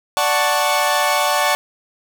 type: chord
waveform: sawtooth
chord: D major seventh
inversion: none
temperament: equal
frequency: 587.3 / 740 / 880 / 1108.7 Hz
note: D5 / F#5 / A5 / C#6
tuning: 0 / 0 / 0 / 0 cents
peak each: -17 dBFS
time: 0.17-1.55 s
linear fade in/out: 0 ms
effects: none